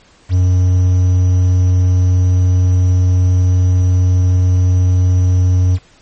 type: tone with quantisation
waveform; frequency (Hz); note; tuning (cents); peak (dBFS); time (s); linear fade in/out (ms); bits
triangle; 91.4; F#2; -21; -6; 0.29-5.79; 50; 6
effects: pink hiss -48 dBFS RMS until 6.01 s + MP3 32 kbps